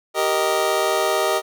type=chord; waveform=25% pulse; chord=Eb major; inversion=first; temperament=just; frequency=388.9 / 466.7 / 622.3 Hz; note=G4 / Bb4 / Eb5; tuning=-14 / +2 / 0 cents; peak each=-19 / -21 / -17 dBFS; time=0.14-1.42 s; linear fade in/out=50 ms; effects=none